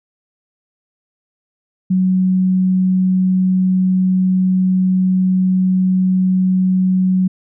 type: tone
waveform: sine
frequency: 185.8 Hz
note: F#3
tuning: 7 cents sharp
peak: -11 dBFS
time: 1.9-7.28 s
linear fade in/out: 10 ms
effects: none